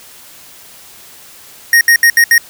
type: tone bursts at uneven times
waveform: square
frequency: 1864.7 Hz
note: A#6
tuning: in tune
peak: -5 dBFS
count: 5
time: 1.73-1.81 / 1.88-1.96 / 2.03-2.1 / 2.17-2.24 / 2.31-2.38 s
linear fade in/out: 2 ms
effects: white hiss -38 dBFS RMS until 2.49 s